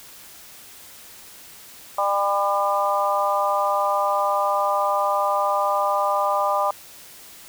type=harmonic tone; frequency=200 Hz; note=G3; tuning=35 cents sharp; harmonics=3 / 4 / 5 / 6; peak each=-24 / -24 / -24 / -24 dBFS; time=1.98-6.71 s; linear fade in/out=5 ms; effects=white hiss -44 dBFS RMS until 7.48 s